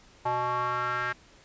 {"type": "tone with band-pass filter sweep", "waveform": "square", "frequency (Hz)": 123.47, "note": "B2", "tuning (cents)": 0, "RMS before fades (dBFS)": -29, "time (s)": [0.25, 1.13], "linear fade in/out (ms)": 10, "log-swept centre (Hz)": [880, 1600], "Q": 4.2, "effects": ["pink hiss -56 dBFS RMS until 1.44 s", "resampled to 16000 Hz"]}